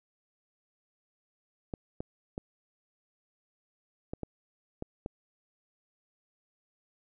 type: clicks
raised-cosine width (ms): 2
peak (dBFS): -22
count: 7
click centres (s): 1.738 / 2.005 / 2.379 / 4.135 / 4.233 / 4.824 / 5.061
effects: none